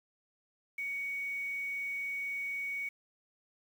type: tone with quantisation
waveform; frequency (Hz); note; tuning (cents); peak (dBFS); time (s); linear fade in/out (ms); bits
sine; 2239; C#7; +17; -34; 0.78-2.89; 5; 9
effects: none